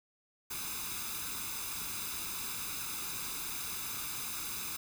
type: noise with comb filter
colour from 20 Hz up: white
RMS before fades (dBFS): -39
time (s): 0.5-4.77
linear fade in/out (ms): 10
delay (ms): 0.8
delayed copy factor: +0.7
effects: none

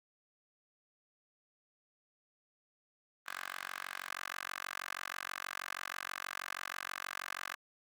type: tone with high-pass filter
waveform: 10% pulse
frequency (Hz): 46.25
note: F#1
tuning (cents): 0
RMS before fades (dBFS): -43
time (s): 3.26-7.55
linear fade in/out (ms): 10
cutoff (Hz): 1400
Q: 2.5
effects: Opus 24 kbps

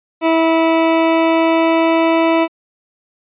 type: tone with pitch glide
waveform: 20% pulse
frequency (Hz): 326.1 to 328.2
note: E4 to E4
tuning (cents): -19 to -8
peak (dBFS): -6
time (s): 0.21-2.48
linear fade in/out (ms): 50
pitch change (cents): +11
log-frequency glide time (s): 0.39-2.24
effects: resampled to 8000 Hz

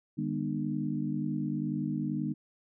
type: harmonic tone with a mistuned harmonic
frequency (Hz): 50.3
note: G1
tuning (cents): +45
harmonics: 3 / 4 / 5 / 6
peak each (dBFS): -35 / -35 / -35 / -35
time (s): 0.17-2.34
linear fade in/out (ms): 20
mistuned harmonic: 5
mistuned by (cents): -58
effects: none

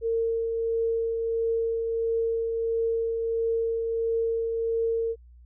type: tone with tremolo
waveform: sine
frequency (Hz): 456.6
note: A#4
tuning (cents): -36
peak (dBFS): -22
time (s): 0.01-5.16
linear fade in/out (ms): 50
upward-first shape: triangle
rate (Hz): 1.5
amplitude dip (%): 35
effects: added 60 Hz sine -48 dBFS peak until 5.45 s

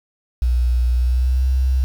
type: tone with pitch glide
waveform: sine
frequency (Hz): 61 to 65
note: B1 to C2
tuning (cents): -21 to -11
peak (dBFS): -13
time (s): 0.42-1.84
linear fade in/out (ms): 0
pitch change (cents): +110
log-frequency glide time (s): 0.94-1.47
effects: tanh soft clip ceiling -9 dBFS + 7-bit

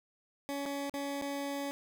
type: tone with dropouts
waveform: 20% pulse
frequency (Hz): 281.2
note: C#4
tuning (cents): +25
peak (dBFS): -30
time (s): 0.49-1.71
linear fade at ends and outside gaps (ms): 0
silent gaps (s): 0.655-0.661 / 0.896-0.939 / 1.215-1.222
effects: none

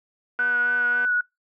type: tone with vibrato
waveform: sine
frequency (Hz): 1480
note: F#6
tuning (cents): 0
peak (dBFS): -19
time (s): 0.39-1.21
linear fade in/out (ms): 5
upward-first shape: sine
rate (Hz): 3.6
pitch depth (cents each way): 25
type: click train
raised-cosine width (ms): 0.5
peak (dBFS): -22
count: 160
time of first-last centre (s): 0.39-1.05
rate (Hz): 241
effects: noise-tail reverb RT60 0.2 s tail -25 dB re dry + high-pass 300 Hz 12 dB/octave

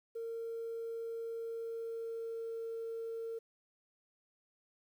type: tone with pitch glide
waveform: sine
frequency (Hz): 458.4 to 455.8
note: A#4 to A#4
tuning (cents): -29 to -39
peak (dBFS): -37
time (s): 0.15-3.39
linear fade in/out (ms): 10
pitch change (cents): -10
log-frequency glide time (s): 1.36-2.68
effects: tanh soft clip ceiling -34 dBFS + 11-bit

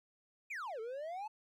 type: exponential two-way sweep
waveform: triangle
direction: down then up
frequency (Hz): 2554 to 430 to 884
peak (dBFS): -38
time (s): 0.5-1.28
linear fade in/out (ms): 10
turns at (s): 0.8
effects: none

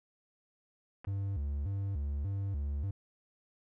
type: clicks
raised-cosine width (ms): 0.5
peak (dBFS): -33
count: 2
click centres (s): 1.045 / 1.049
type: tone with vibrato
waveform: triangle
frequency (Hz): 84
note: E2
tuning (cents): +33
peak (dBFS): -30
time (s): 1.07-2.91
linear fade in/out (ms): 5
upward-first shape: square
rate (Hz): 1.7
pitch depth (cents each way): 280
effects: none

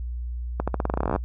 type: accelerating click train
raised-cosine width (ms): 1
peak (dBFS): -10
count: 18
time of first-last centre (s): 0.6-1.161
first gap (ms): 76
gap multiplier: 0.88
effects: noise-tail reverb RT60 0.1 s tail -25 dB re dry + added 60 Hz sine -28 dBFS peak until 1.24 s

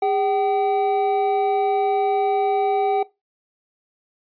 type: tone pair together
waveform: triangle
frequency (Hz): 407 / 767.7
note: G#4 / G5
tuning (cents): -35 / -36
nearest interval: major seventh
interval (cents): 1099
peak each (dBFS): -20 / -17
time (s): 0.02-3.03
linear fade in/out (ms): 5
effects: noise-tail reverb RT60 0.2 s tail -19 dB re dry + resampled to 11025 Hz

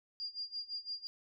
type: tone with tremolo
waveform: sine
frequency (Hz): 4806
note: D8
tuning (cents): +39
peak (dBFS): -36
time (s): 0.2-1.07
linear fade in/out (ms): 0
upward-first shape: sine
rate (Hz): 5.9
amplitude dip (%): 90
effects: none

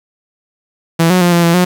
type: tone with pitch steps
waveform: sawtooth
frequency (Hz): 165.7 / 182.6 / 175.3 / 171.4 / 168.7 / 179.8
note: E3 / F#3 / F3 / F3 / E3 / F#3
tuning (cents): +9 / -23 / +7 / -32 / +40 / -49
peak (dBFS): -4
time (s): 0.99-1.65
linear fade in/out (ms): 10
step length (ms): 110
effects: 7-bit

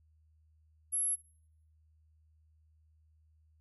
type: tone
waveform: sine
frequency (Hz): 11175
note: F9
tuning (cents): 0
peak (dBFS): -29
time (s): 0.92-1.16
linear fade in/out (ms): 20
effects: noise-tail reverb RT60 0.6 s tail -21 dB re dry + added 78 Hz sine -64 dBFS peak until 3.6 s

